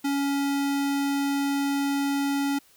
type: tone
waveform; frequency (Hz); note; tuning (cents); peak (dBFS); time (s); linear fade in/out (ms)
square; 280; C#4; +18; -24; 0.04-2.59; 10
effects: white hiss -58 dBFS RMS until 2.76 s